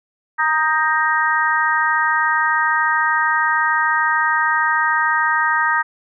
harmonic tone with a mistuned harmonic, 311.1 Hz, D#4, in tune, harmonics 3 / 4 / 5 / 6, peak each -20 / -20 / -20 / -20 dBFS, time 0.38-5.83 s, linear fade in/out 20 ms, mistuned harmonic 5, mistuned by +28 cents, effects none

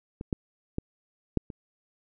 clicks, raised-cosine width 3 ms, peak -23 / -14 / -16 / -10 / -26 dBFS, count 5, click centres 0.211 / 0.328 / 0.784 / 1.373 / 1.502 s, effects none

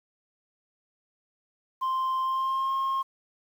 sine tone with pitch glide, 1046.5 to 1072.2 Hz, C6 to C6, 0 to +42 cents, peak -22 dBFS, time 1.81-3.03 s, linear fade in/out 20 ms, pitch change +42 cents, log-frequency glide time 2.22-2.73 s, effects tanh soft clip ceiling -24 dBFS + 9-bit

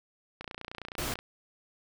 click train, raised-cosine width 0.3 ms, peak -23 dBFS, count 24, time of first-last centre 0.41-1.19 s, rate 29.5 Hz
pink noise, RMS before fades -34 dBFS, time 0.98-1.14 s, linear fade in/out 2 ms
effects none

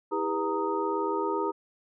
sine tone cluster, 324.6 / 402.7 / 490.1 / 927 / 1249 Hz, E4 / G4 / B4 / A#5 / D#6, -27 / +47 / -13 / -10 / +6 cents, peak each -33 / -30 / -35 / -31 / -35 dBFS, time 0.11-1.52 s, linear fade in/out 20 ms, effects none

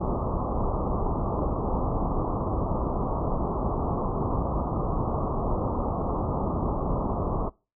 pink low-pass noise, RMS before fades -27 dBFS, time 0-7.5 s, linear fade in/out 20 ms, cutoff 1200 Hz, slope 96 dB/octave, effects noise-tail reverb RT60 0.3 s tail -23 dB re dry

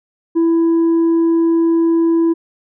triangle tone with tanh clipping, 331.8 Hz, E4, 11 cents sharp, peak -11 dBFS, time 0.35-2.34 s, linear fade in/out 20 ms, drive 7 dB, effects none

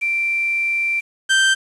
sine / 30% pulse tone pair in turn, 2352 / 1563.4 Hz, D7 / G6, +2 / -5 cents, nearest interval perfect fifth, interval 707 cents, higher first, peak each -17 / -10 dBFS, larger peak second, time 0.01-1.01 / 1.29-1.55 s, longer first, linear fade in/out 20 ms, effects resampled to 24000 Hz + 7-bit

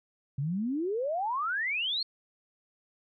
sine exponential sweep, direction up, 131 to 4397 Hz, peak -28 dBFS, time 0.38-2.03 s, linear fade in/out 5 ms, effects none

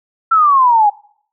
sine exponential sweep, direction down, 1356 to 807 Hz, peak -7 dBFS, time 0.31-0.9 s, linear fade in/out 10 ms, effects noise-tail reverb RT60 0.6 s tail -24 dB re dry

